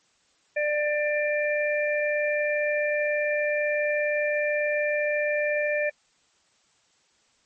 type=harmonic tone; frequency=594 Hz; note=D5; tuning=20 cents sharp; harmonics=1 / 3 / 4; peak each=-24 / -29 / -30 dBFS; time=0.56-5.9 s; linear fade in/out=10 ms; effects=white hiss -65 dBFS RMS until 7.45 s + MP3 32 kbps